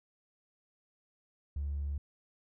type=tone; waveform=triangle; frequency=71.5 Hz; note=D2; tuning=46 cents flat; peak=-29 dBFS; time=1.56-1.98 s; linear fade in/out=5 ms; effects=tanh soft clip ceiling -30 dBFS